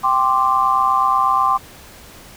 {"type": "chord", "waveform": "sine", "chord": "G suspended fourth", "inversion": "none", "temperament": "equal", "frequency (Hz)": [784, 1046.5, 1174.7], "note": ["G5", "C6", "D6"], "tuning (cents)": [0, 0, 0], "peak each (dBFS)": [-20, -16, -17], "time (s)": [0.03, 1.58], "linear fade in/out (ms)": 20, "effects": ["pink hiss -41 dBFS RMS until 2.36 s"]}